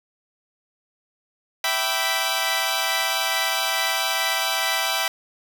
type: chord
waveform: 10% pulse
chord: E minor seventh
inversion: none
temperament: equal with one note detuned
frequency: 659.3 / 776.8 / 987.8 / 1174.7 Hz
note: E5 / G5 / B5 / D6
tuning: 0 / -16 / 0 / 0 cents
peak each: -18 / -17 / -18 / -23 dBFS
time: 1.64-5.08 s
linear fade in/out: 2 ms
effects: none